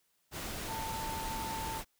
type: tone in noise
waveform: sine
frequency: 892 Hz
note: A5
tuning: 23 cents sharp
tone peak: -38 dBFS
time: 0.66-1.82 s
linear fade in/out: 50 ms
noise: pink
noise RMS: -40 dBFS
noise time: 0.31-1.85 s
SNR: -1 dB
effects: white hiss -75 dBFS RMS until 1.99 s